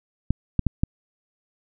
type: clicks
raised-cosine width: 5 ms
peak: -7 dBFS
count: 4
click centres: 0.306 / 0.593 / 0.667 / 0.835 s
effects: none